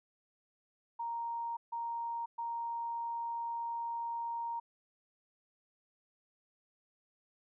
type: tone bursts at uneven times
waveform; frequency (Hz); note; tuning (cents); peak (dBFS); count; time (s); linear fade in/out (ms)
sine; 932.3; A#5; 0; -35; 3; 0.99-1.57 / 1.72-2.26 / 2.38-4.6; 10
effects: none